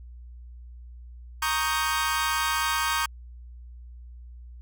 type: chord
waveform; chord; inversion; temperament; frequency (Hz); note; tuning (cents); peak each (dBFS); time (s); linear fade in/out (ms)
sawtooth; Eb dominant seventh; second; equal; 932.3 / 1108.7 / 1244.5 / 1568; Bb5 / Db6 / Eb6 / G6; 0 / 0 / 0 / 0; -26; 1.42-3.06; 5
effects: added 60 Hz sine -41 dBFS peak until 4.61 s